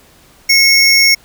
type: tone pair together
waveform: square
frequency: 2177 / 5506 Hz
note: C#7 / F8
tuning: -32 / -25 cents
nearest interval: octave + major third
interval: 1607 cents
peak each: -10 dBFS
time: 0.49-1.15 s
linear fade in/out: 10 ms
effects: pink hiss -46 dBFS RMS until 1.24 s